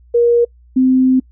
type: tone pair in turn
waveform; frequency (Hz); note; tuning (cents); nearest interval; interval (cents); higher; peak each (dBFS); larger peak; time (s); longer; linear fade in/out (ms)
sine; 473.9 / 258.7; A#4 / C4; +28 / -19; minor seventh; 1047; first; -8; neither; 0.14-0.45 / 0.76-1.2; second; 10
effects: noise-tail reverb RT60 0.1 s tail -26 dB re dry + added 60 Hz sine -43 dBFS peak until 1.31 s